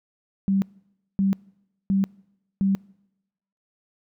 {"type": "tone bursts", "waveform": "sine", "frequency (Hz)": 194.7, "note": "G3", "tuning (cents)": -12, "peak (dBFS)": -18, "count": 4, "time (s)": [0.48, 2.75], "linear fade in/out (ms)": 0, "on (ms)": 140, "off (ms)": 570, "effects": ["noise-tail reverb RT60 0.9 s tail -25 dB re dry"]}